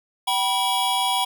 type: tone cluster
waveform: square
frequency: 771 / 976 / 3318 Hz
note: G5 / B5 / G#7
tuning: -29 / -21 / -2 cents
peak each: -25 dBFS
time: 0.27-1.25 s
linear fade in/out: 10 ms
effects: none